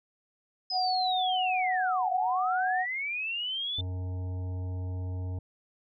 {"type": "linear two-way sweep", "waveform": "sine", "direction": "down then up", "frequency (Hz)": [5100, 681, 3568], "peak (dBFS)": -30, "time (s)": [0.7, 3.81], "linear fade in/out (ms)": 5, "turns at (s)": 2.12}
{"type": "tone", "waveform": "sine", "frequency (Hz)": 740, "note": "F#5", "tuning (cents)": 0, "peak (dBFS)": -26, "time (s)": [0.71, 2.86], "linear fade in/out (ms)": 50}
{"type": "harmonic tone", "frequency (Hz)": 91.6, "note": "F#2", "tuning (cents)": -17, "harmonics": [1, 3, 5, 7, 9, 10], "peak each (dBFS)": [-31, -46, -50, -53, -57, -60], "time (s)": [3.78, 5.39], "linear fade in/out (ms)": 5}
{"effects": []}